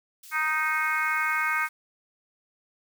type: high-pass noise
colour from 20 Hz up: white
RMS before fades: -47 dBFS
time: 0.23-1.69 s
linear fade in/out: 5 ms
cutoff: 3100 Hz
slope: 12 dB/octave
type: harmonic tone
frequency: 311.1 Hz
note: D#4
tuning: in tune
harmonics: 3 / 4 / 5 / 6 / 7 / 8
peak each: -34 / -29 / -28 / -36 / -28 / -38 dBFS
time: 0.31-1.69 s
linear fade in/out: 50 ms
effects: none